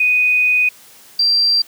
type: tone pair in turn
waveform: sine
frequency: 2489 / 4715 Hz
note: D#7 / D8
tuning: 0 / +6 cents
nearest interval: major seventh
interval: 1106 cents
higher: second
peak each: -11 dBFS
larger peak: neither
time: 0-0.69 / 1.19-1.62 s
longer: first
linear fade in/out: 5 ms
effects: white hiss -44 dBFS RMS until 1.67 s + high-pass 100 Hz 12 dB/octave